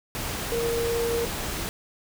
sine tone in noise, 466.6 Hz, A#4, 2 cents sharp, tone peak -24 dBFS, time 0.52-1.25 s, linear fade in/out 0 ms, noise pink, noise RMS -31 dBFS, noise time 0.15-1.69 s, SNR +4 dB, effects none

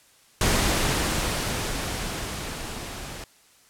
pink noise with level ramp, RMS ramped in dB -21 to -37 dBFS, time 0.41-3.24 s, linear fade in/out 2 ms, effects white hiss -57 dBFS RMS until 3.69 s + low-pass 11000 Hz 12 dB/octave

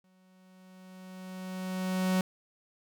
45% pulse tone with exponential growth, 185.9 Hz, F#3, 8 cents sharp, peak -24 dBFS, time 0.04-2.21 s, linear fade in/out 2 ms, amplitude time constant 470 ms, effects none

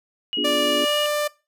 sine tone, 2896 Hz, F#7, 38 cents flat, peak -23 dBFS, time 0.33-1.06 s, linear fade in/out 0 ms
sine chord, B diminished seventh, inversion none, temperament equal, 246.9 / 293.7 / 349.2 / 415.3 Hz, B3 / D4 / F4 / Ab4, 0 / 0 / 0 / 0 cents, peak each -30 / -26 / -31 / -30 dBFS, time 0.37-0.85 s, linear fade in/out 5 ms
sawtooth tone with pitch glide, 587.3 to 593.4 Hz, D5 to D5, 0 to +18 cents, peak -17 dBFS, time 0.44-1.28 s, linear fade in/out 10 ms, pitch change +18 cents, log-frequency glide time 0.78-0.98 s
effects noise-tail reverb RT60 0.3 s tail -22 dB re dry

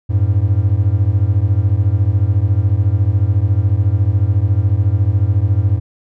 triangle beating tone pair, 92.5 / 106.5 Hz, F#2 / G#2, 0 / +44 cents, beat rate 14 Hz, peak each -12 dBFS, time 0.09-5.8 s, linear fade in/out 20 ms, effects none

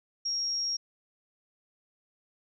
sine tone, 5588 Hz, F8, in tune, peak -28 dBFS, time 0.25-0.77 s, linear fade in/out 10 ms, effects none

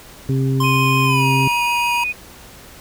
harmonic tone, 133.5 Hz, C3, 35 cents sharp, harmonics 1 / 2 / 3, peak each -16 / -22 / -26 dBFS, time 0.29-1.48 s, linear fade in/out 2 ms
square tone with pitch glide, 1046.5 to 954.1 Hz, C6 to A#5, 0 to +40 cents, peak -19 dBFS, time 0.6-2.04 s, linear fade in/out 5 ms, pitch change -160 cents, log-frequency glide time 1.04-1.26 s
sine tone with vibrato, 2489 Hz, D#7, in tune, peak -19 dBFS, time 0.63-2.13 s, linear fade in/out 20 ms, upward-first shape sine, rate 6.7 Hz, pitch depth 11 cents each way
effects pink hiss -41 dBFS RMS until 2.8 s

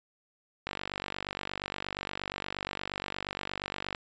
click train, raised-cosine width 0.3 ms, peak -17 dBFS, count 160, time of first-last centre 0.67-3.948 s, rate 48.5 Hz, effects resampled to 16000 Hz

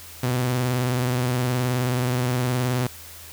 sawtooth tone with vibrato, 125 Hz, B2, 21 cents sharp, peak -17 dBFS, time 0.23-2.87 s, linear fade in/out 5 ms, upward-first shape square, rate 19 Hz, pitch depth 43 cents each way, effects added 82 Hz sine -47 dBFS peak until 3.32 s + white hiss -42 dBFS RMS until 3.32 s

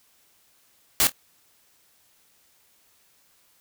white noise with echo, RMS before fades -19 dBFS, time 1-1.07 s, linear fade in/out 0 ms, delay 25 ms, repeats 2, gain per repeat -14 dB, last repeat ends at 1.12 s, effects white hiss -62 dBFS RMS until 3.6 s

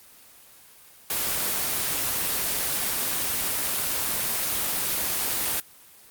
white noise, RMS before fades -26 dBFS, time 1.1-5.6 s, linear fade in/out 2 ms, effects white hiss -51 dBFS RMS until 6.1 s + Opus 24 kbps

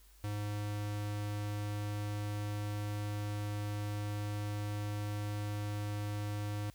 square tone, 103.83 Hz, G#2, in tune, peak -36 dBFS, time 0.24-6.7 s, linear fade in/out 0 ms, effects added 50 Hz sine -59 dBFS peak until 6.74 s + white hiss -65 dBFS RMS until 6.74 s

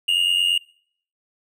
triangle tone pair together, 2799 / 2888 Hz, F7 / F#7, +3 / -43 cents, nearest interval minor second, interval 54 cents, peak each -18 dBFS, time 0.08-0.58 s, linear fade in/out 5 ms, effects noise-tail reverb RT60 0.6 s tail -24 dB re dry

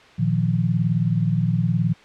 sine chord, Bb suspended fourth, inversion none, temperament equal, 116.54 / 155.56 / 174.61 Hz, Bb2 / Eb3 / F3, 0 / 0 / 0 cents, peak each -22 dBFS, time 0.18-1.94 s, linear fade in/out 20 ms, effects white hiss -48 dBFS RMS until 2.04 s + low-pass 3000 Hz 12 dB/octave

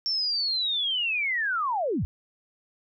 sine linear sweep, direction down, 5460 to 53.2 Hz, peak -24 dBFS, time 0.06-2.05 s, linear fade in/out 0 ms, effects none

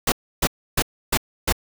pink noise bursts, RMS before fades -19 dBFS, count 5, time 0.07-1.525 s, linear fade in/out 5 ms, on 51 ms, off 300 ms, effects none

